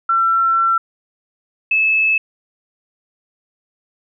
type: tone pair in turn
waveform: sine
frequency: 1349 / 2606 Hz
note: E6 / E7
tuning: +40 / -20 cents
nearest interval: major seventh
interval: 1140 cents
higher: second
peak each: -12 dBFS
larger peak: neither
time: 0.09-0.78 / 1.71-2.18 s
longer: first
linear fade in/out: 5 ms
effects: none